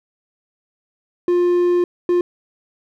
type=tone bursts at uneven times; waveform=triangle; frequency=352.9 Hz; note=F4; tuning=18 cents sharp; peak=-11 dBFS; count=2; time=1.28-1.84 / 2.09-2.21 s; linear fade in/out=2 ms; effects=none